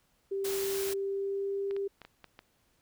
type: tone with pitch glide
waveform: sine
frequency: 392 to 396.1 Hz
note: G4 to G4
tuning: 0 to +18 cents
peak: -30 dBFS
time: 0.31-1.88 s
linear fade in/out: 10 ms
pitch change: +18 cents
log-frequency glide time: 0.81-1.57 s
type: noise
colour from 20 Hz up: white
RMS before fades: -38 dBFS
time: 0.44-0.94 s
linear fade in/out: 10 ms
type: clicks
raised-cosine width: 0.3 ms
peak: -31 dBFS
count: 6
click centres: 1.71 / 1.765 / 2.017 / 2.05 / 2.243 / 2.391 s
effects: pink hiss -71 dBFS RMS until 2.81 s